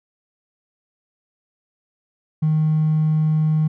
triangle tone with hard clipping, 155.56 Hz, D#3, in tune, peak -15 dBFS, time 2.42-3.68 s, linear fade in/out 10 ms, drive 3 dB, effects none

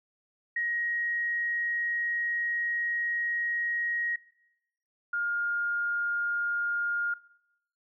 sine tone pair in turn, 1888 / 1414.4 Hz, A#6 / F6, +22 / +22 cents, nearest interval perfect fourth, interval 500 cents, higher first, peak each -27 dBFS, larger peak neither, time 0.56-4.16 / 5.13-7.14 s, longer first, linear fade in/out 5 ms, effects noise-tail reverb RT60 0.8 s tail -20 dB re dry

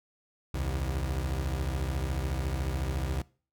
30% pulse beating tone pair, 65.41 / 79.41 Hz, C2 / D#2, 0 / +36 cents, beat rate 14 Hz, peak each -28 / -32 dBFS, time 0.54-3.22 s, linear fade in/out 5 ms, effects noise-tail reverb RT60 0.4 s tail -22 dB re dry

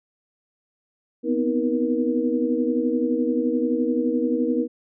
sine tone cluster, 245 / 256.6 / 317.7 / 476.1 Hz, B3 / C4 / D#4 / A#4, -14 / -34 / +36 / +37 cents, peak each -25 dBFS, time 1.23-4.68 s, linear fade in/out 50 ms, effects none

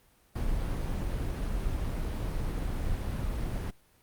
brown noise, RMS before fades -31 dBFS, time 0.35-3.71 s, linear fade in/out 10 ms, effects pink hiss -64 dBFS RMS until 4.02 s + Opus 32 kbps

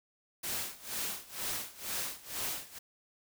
white noise with tremolo, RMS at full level -35 dBFS, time 0.43-2.79 s, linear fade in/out 10 ms, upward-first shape sine, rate 2.1 Hz, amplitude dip 90%, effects none

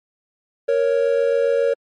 triangle tone pair together, 467 / 554.4 Hz, A#4 / C#5, +3 / 0 cents, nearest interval minor third, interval 297 cents, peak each -16 dBFS, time 0.68-1.74 s, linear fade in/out 10 ms, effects MP3 48 kbps

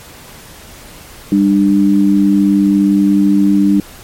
sine tone pair together, 198.9 / 298.2 Hz, G3 / D4, +25 / +27 cents, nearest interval perfect fifth, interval 702 cents, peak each -10 dBFS, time 1.32-3.8 s, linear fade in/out 2 ms, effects pink hiss -36 dBFS RMS until 4.03 s + MP3 64 kbps

